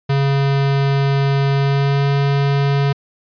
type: tone with pitch glide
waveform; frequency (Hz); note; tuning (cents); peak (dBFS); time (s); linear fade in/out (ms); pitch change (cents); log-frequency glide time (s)
square; 138.59 to 140.12; C#3 to C#3; 0 to +19; -14; 0.09-2.93; 10; +19; 1.54-2.06
effects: resampled to 11025 Hz